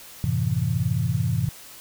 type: chord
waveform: sine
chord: F# half-diminished seventh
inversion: none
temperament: equal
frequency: 92.5 / 110 / 130.81 / 164.81 Hz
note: F#2 / A2 / C3 / E3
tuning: 0 / 0 / 0 / 0 cents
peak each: -29 / -25 / -25 / -27 dBFS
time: 0.24-1.49 s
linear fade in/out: 0 ms
effects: white hiss -44 dBFS RMS until 1.8 s